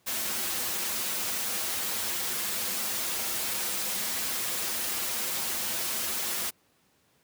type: noise with comb filter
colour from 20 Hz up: white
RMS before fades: -31 dBFS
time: 0.06-6.51 s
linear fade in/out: 20 ms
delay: 6.9 ms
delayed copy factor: -0.7
effects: pink hiss -67 dBFS RMS until 7.23 s + high-pass 100 Hz 12 dB/octave